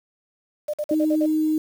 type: tone bursts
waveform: sine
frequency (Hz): 600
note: D5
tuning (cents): +37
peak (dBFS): -22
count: 6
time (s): 0.68-1.262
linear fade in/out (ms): 10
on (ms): 57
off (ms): 48
type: tone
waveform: sine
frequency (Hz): 310.6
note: D#4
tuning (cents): -3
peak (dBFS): -18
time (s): 0.91-1.58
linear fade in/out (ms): 2
effects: 7-bit